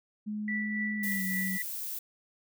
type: tone with pitch glide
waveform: sine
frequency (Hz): 211.2 to 189.25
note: G#3 to F#3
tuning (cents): +29 to +39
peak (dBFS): -32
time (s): 0.26-1.58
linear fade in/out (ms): 20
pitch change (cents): -190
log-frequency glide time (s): 0.97-1.25
type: tone with tremolo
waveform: sine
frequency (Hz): 1964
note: B6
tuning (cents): -10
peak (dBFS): -30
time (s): 0.48-1.62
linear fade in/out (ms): 2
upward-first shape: triangle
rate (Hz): 3.6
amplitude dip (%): 50
type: noise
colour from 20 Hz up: violet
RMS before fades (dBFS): -37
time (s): 1.03-1.99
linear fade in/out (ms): 5
effects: none